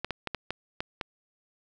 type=clicks; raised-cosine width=0.3 ms; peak=-15 dBFS; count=7; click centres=0.046 / 0.107 / 0.273 / 0.347 / 0.506 / 0.805 / 1.012 s; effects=none